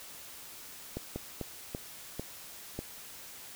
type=slowing click train; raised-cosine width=2 ms; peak=-22 dBFS; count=6; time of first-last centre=0.97-2.79 s; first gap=190 ms; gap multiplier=1.33; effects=white hiss -48 dBFS RMS until 3.55 s